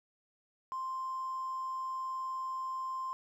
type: tone with hard clipping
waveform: triangle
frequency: 1046.5 Hz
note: C6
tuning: in tune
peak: -35 dBFS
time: 0.72-3.13 s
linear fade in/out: 0 ms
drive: 3 dB
effects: none